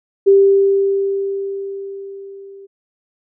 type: tone with level ramp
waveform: sine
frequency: 393.7 Hz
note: G4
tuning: 8 cents sharp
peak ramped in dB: -5 to -35 dBFS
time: 0.26-2.67 s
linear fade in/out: 20 ms
effects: none